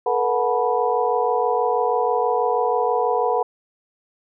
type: tone cluster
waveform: sine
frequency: 437.7 / 483.9 / 733 / 870 / 982 Hz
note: A4 / B4 / F#5 / A5 / B5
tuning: -9 / -35 / -16 / -20 / -10 cents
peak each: -24 / -22 / -23 / -28 / -24 dBFS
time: 0.06-3.43 s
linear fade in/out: 5 ms
effects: none